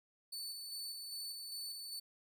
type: tone with tremolo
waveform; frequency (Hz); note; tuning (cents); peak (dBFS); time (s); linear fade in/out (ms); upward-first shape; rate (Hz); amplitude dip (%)
sawtooth; 4489; C#8; +21; -39; 0.32-2; 10; square; 2.5; 30
effects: none